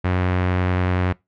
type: tone with low-pass filter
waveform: sawtooth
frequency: 91 Hz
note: F#2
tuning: 28 cents flat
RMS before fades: -20 dBFS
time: 0.04-1.13 s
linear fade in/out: 10 ms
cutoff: 2100 Hz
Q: 1.4
effects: noise-tail reverb RT60 0.2 s tail -23 dB re dry